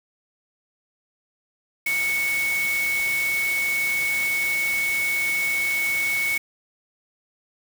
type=tone in noise; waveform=sine; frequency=2217 Hz; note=C#7; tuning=in tune; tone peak=-21 dBFS; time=1.86-6.38 s; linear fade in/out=5 ms; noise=white; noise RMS=-32 dBFS; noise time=1.86-6.38 s; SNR=+8 dB; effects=none